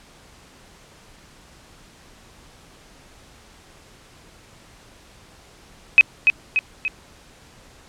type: tone with echo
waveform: sine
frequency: 2532 Hz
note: D#7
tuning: 30 cents sharp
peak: -5 dBFS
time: 5.98-6.01 s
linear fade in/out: 0 ms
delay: 290 ms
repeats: 3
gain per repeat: -5 dB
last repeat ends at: 6.88 s
effects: pink hiss -49 dBFS RMS until 7.88 s + low-pass 9000 Hz 12 dB/octave